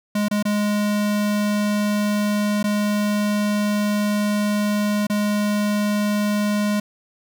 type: tone with dropouts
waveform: square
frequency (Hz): 207.7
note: G#3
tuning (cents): 0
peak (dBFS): -19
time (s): 0.15-6.8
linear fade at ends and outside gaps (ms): 5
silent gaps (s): 0.284-0.311 / 0.427-0.452 / 2.629-2.64 / 5.069-5.098
effects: none